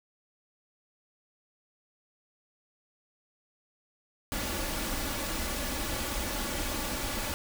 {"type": "noise with comb filter", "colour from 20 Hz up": "pink", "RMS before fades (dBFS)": -33, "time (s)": [4.32, 7.34], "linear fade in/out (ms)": 0, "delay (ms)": 3.5, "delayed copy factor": 0.55, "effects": []}